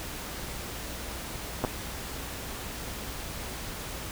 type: clicks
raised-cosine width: 1 ms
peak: -13 dBFS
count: 2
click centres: 1.64 / 1.648 s
effects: added 60 Hz sine -45 dBFS peak until 4.11 s + pink hiss -38 dBFS RMS until 4.11 s